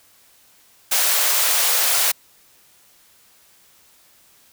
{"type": "high-pass noise", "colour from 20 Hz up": "white", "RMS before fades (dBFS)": -18, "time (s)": [0.91, 2.12], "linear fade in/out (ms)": 10, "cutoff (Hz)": 510, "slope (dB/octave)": 24, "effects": ["white hiss -54 dBFS RMS until 4.52 s"]}